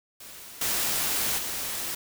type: noise with level steps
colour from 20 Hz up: white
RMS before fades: -44 / -27 / -32 dBFS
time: 0.2-1.95 s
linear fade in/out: 5 ms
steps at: 0.61 / 1.38 s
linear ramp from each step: 5 ms
effects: none